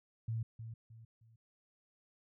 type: tone with echo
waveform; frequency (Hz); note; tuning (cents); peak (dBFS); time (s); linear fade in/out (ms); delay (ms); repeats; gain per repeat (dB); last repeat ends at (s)
sine; 113.2; A2; +50; -34; 0.28-0.43; 5; 310; 3; -9; 1.36
effects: none